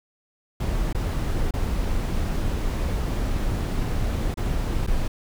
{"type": "noise with dropouts", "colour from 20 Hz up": "brown", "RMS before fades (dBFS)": -24, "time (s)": [0.6, 5.08], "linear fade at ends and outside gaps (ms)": 5, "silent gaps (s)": [[0.929, 0.947], [1.509, 1.537], [4.342, 4.372], [4.866, 4.873]], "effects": []}